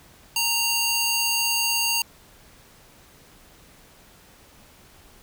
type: tone with high-pass filter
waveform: square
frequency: 926 Hz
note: A#5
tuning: 12 cents flat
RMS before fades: -23 dBFS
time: 0.36-2.02 s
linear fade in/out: 2 ms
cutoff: 2800 Hz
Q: 0.78
effects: pink hiss -52 dBFS RMS until 5.22 s